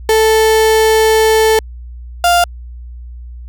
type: tone pair in turn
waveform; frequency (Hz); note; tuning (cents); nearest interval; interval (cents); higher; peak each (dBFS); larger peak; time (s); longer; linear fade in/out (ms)
35% pulse; 440 / 698.5; A4 / F5; 0 / 0; minor sixth; 800; second; -6; neither; 0.09-1.59 / 2.24-2.44; first; 2
effects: added 60 Hz sine -27 dBFS peak until 3.48 s